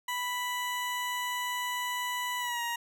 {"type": "tone with pitch glide", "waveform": "20% pulse", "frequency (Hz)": [987.8, 944.3], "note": ["B5", "A#5"], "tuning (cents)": [0, 22], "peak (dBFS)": -26, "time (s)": [0.08, 2.76], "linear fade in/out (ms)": 5, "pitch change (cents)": -78, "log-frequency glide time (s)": [2.39, 2.62], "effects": []}